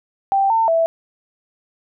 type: tone with pitch steps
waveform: sine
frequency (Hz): 784 / 900 / 659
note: G5 / A5 / E5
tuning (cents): 0 / +39 / -1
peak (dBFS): -13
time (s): 0.32-0.86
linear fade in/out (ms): 0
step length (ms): 180
effects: none